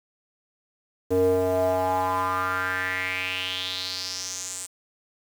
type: tone with band-pass filter sweep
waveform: square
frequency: 92.5 Hz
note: F#2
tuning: in tune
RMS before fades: -26 dBFS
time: 1.1-4.67 s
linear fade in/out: 20 ms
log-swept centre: 410 to 8300 Hz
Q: 5
effects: 7-bit